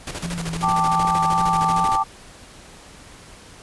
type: noise with tremolo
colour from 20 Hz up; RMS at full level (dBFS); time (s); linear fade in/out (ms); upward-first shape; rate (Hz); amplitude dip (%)
pink; -29; 0.07-1.97; 2; square; 13; 65
type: tone with vibrato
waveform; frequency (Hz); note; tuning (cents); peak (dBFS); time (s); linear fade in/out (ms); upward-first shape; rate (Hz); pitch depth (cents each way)
sine; 168.4; E3; +37; -26; 0.23-1.85; 5; triangle; 2.7; 52
type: chord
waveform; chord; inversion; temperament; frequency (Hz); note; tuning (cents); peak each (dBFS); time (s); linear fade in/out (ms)
sine; G suspended second; none; just; 784 / 882 / 1176; G5 / A5 / D6; 0 / +4 / +2; -23 / -21 / -20; 0.62-2.04; 20
type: clicks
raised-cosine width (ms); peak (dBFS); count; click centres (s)
2; -21; 4; 0.682 / 0.999 / 1.049 / 1.89
effects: pink hiss -44 dBFS RMS until 3.62 s + resampled to 24000 Hz